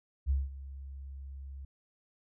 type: tone with ADSR envelope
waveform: sine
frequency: 68.1 Hz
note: C#2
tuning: 30 cents flat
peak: -24 dBFS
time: 0.26-1.65 s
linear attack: 41 ms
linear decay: 190 ms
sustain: -17 dB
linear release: 4 ms
effects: none